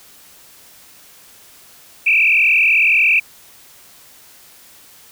sine tone with frequency modulation, 2499 Hz, D#7, 7 cents sharp, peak -10 dBFS, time 2.06-3.2 s, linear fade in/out 10 ms, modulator 41.8 Hz, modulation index 4.5, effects white hiss -45 dBFS RMS until 5.11 s

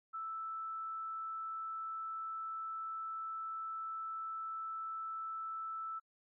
sine tone, 1318.5 Hz, E6, in tune, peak -39 dBFS, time 0.13-6 s, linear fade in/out 20 ms, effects noise-tail reverb RT60 0.1 s tail -26 dB re dry

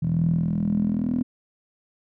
10% pulse tone with band-pass filter sweep, 41.2 Hz, E1, in tune, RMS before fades -23 dBFS, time 0.02-1.23 s, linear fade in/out 10 ms, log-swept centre 150 to 250 Hz, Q 7.8, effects none

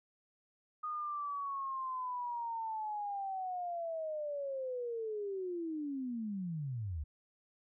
sine linear sweep, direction down, 1238 to 68 Hz, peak -36 dBFS, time 0.83-7.04 s, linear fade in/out 10 ms, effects none

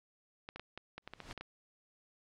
clicks, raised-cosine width 0.3 ms, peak -28 dBFS, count 11, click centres 0.489 / 0.56 / 0.596 / 0.776 / 0.98 / 1.076 / 1.136 / 1.203 / 1.311 / 1.377 / 1.41 s
pink noise with exponential growth, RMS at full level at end -45 dBFS, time 1.02-1.33 s, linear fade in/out 5 ms, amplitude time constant 67 ms
effects low-pass 6000 Hz 12 dB/octave

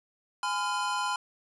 square chord, F diminished, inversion first, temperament equal with one note detuned, 830.6 / 1013.8 / 1396.9 Hz, Ab5 / Cb6 / F6, 0 / +45 / 0 cents, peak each -35 / -31 / -35 dBFS, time 0.43-1.16 s, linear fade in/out 2 ms, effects resampled to 22050 Hz + 10-bit

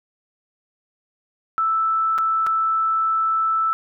sine tone with dropouts, 1318.5 Hz, E6, in tune, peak -17 dBFS, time 1.58-3.73 s, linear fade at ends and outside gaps 0 ms, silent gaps 2.18-2.185 / 2.465-2.469 s, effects none

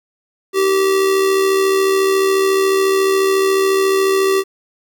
square tone with amplitude modulation, 386.6 Hz, G4, 24 cents flat, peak -11 dBFS, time 0.53-4.44 s, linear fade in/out 50 ms, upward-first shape sine, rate 74.1 Hz, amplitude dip 40%, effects 8-bit

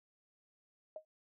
sine tone with exponential decay, 624 Hz, D#5, 5 cents sharp, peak -38 dBFS, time 0.96-1.05 s, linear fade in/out 2 ms, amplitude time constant 18 ms, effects none

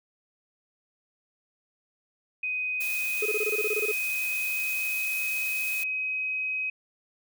sine tone with pitch glide, 2505 to 2530 Hz, D#7 to D#7, +11 to +28 cents, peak -27 dBFS, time 2.43-6.7 s, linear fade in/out 5 ms, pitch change +17 cents, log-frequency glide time 3.55-5.24 s
blue noise, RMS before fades -36 dBFS, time 2.8-5.84 s, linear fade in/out 10 ms
triangle tone bursts, 424.9 Hz, G#4, 40 cents sharp, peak -24 dBFS, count 12, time 3.22-3.917 s, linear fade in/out 5 ms, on 37 ms, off 23 ms
effects none

